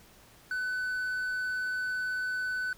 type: tone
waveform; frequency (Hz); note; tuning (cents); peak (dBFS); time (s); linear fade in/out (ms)
triangle; 1503; F#6; +27; -28; 0.51-2.73; 2
effects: pink hiss -57 dBFS RMS until 2.77 s